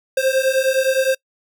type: beating tone pair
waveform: square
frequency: 523.3 / 533 Hz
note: C5 / C5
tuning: 0 / +32 cents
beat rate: 9.7 Hz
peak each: -19 dBFS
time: 0.17-1.15 s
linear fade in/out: 5 ms
effects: noise-tail reverb RT60 0.1 s tail -25 dB re dry